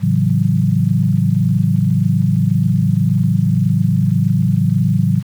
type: chord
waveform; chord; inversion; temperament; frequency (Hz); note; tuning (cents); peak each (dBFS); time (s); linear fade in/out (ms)
sine; F# minor seventh; first; equal with one note detuned; 110 / 138.59 / 164.81 / 186.61; A2 / C#3 / E3 / F#3; 0 / 0 / 0 / +15; -17; 0-5.23; 50
effects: 7-bit